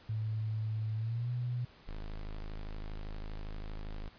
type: tone with pitch glide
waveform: sine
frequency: 109.1 to 122.46 Hz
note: A2 to B2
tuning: -14 to -14 cents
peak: -32 dBFS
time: 0.09-1.65 s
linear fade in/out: 5 ms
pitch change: +200 cents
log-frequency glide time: 0.96-1.31 s
type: tone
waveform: square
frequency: 26.27 Hz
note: G#0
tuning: 21 cents sharp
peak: -39 dBFS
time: 1.87-4.09 s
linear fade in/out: 10 ms
effects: pink hiss -59 dBFS RMS until 4.18 s + resampled to 11025 Hz